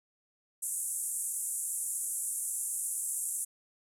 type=band-pass noise; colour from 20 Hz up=white; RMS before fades=-35 dBFS; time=0.62-3.45 s; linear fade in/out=10 ms; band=7700 to 11000 Hz; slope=48 dB/octave; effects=none